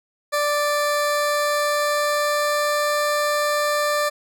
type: tone with pitch glide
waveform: 20% pulse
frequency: 587.3 to 591 Hz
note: D5 to D5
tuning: 0 to +11 cents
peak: -14 dBFS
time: 0.32-4.1 s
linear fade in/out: 20 ms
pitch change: +11 cents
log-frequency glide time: 1.04-2.98 s
effects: none